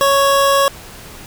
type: tone pair together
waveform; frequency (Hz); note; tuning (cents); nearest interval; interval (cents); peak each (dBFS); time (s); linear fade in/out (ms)
square; 554.4 / 1108.8; C#5 / C#6; 0 / 0; octave; 1200; -14; 0.01-0.68; 0
effects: pink hiss -36 dBFS RMS until 1.26 s